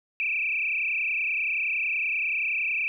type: tone with frequency modulation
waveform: sine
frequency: 2489 Hz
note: D#7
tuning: in tune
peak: -24 dBFS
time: 0.2-2.88 s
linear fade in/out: 0 ms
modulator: 30.6 Hz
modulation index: 5.6
effects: none